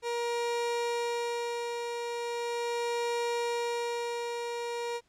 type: tone with tremolo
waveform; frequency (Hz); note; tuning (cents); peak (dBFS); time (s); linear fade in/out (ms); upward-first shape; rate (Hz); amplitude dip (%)
30% pulse; 473.6; A#4; +27; -26; 0.02-5.01; 50; sine; 0.39; 40
effects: pink hiss -70 dBFS RMS until 5.08 s + low-pass 8000 Hz 12 dB/octave